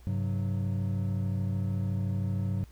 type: tone cluster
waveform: triangle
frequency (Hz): 100 / 133.5 / 185.5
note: G2 / C3 / F#3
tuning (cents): +35 / +35 / +5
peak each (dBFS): -27 / -34 / -32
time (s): 0.07-2.64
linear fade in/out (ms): 0
effects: added 60 Hz sine -49 dBFS peak until 2.71 s + pink hiss -62 dBFS RMS until 2.71 s